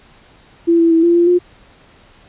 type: tone with pitch steps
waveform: sine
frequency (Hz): 337.3 / 333.1 / 327.6 / 342.4 / 344.4 / 354.9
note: E4 / E4 / E4 / F4 / F4 / F4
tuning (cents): +40 / +18 / -11 / -34 / -24 / +28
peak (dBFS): -8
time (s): 0.67-1.39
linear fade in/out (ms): 20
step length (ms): 120
effects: pink hiss -47 dBFS RMS until 2.28 s + resampled to 8000 Hz